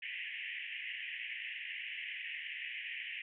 pink band-pass noise, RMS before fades -43 dBFS, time 0.02-3.22 s, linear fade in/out 5 ms, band 1800 to 3000 Hz, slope 96 dB/octave, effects none

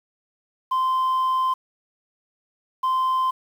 sine tone pair in turn, 1038 / 1038 Hz, C6 / C6, -14 / -14 cents, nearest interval unison, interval 0 cents, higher neither, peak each -16 dBFS, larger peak neither, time 0.71-1.54 / 2.83-3.31 s, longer first, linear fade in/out 10 ms, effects tanh soft clip ceiling -18 dBFS + 8-bit

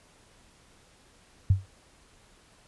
sine tone with exponential decay, 95.7 Hz, G2, 41 cents flat, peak -14 dBFS, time 1.5-1.66 s, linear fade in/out 5 ms, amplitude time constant 34 ms, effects pink hiss -59 dBFS RMS until 2.67 s + resampled to 24000 Hz

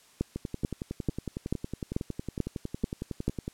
two click trains, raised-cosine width 3 ms, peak -14 / -20 dBFS, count 8 / 35, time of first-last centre 0.21-3.28 / 0.36-3.479 s, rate 2.28 / 10.9 Hz, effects white hiss -59 dBFS RMS until 3.53 s + low-pass 10000 Hz 12 dB/octave

